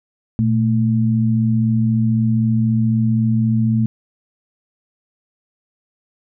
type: tone pair together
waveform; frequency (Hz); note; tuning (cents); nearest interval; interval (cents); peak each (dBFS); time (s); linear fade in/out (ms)
sine; 117.4 / 221.3; A#2 / A3; +13 / +10; major seventh; 1097; -16; 0.39-3.86; 0
effects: none